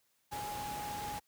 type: tone in noise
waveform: sine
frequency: 830.6 Hz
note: G#5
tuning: in tune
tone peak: -39 dBFS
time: 0.31-1.2 s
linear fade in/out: 20 ms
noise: pink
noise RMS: -44 dBFS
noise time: 0.31-1.2 s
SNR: +2 dB
effects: white hiss -75 dBFS RMS until 1.27 s + high-pass 60 Hz 12 dB/octave